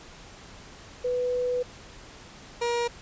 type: tone pair in turn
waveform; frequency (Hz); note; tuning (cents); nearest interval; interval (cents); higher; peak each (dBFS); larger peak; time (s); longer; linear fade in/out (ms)
sine / 30% pulse; 495.5 / 475.1; B4 / A#4; +6 / +33; minor second; 73; first; -24 / -22; second; 1.04-1.63 / 2.61-2.88; first; 10
effects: pink hiss -47 dBFS RMS until 3.01 s + resampled to 16000 Hz